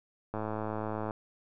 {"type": "click train", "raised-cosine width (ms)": 1, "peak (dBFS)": -21, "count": 84, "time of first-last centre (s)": [0.34, 1.109], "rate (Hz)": 108, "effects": []}